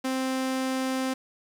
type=tone; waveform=sawtooth; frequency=261.6 Hz; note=C4; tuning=in tune; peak=-22 dBFS; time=0.04-1.14 s; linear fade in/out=10 ms; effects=low-pass 12000 Hz 12 dB/octave + 8-bit